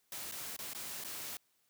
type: noise with dropouts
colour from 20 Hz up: white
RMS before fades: -43 dBFS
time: 0.12-1.37 s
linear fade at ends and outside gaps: 2 ms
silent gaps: 0.314-0.321 / 0.565-0.589 / 0.734-0.748 / 1.039-1.046 s
effects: white hiss -75 dBFS RMS until 1.69 s + high-pass 80 Hz 12 dB/octave